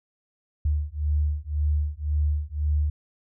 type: beating tone pair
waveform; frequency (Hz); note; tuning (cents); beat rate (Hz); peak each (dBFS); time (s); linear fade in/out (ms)
sine; 73.7 / 75.6; D2 / D#2; +7 / -49; 1.9; -25 / -25; 0.65-2.9; 5
effects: none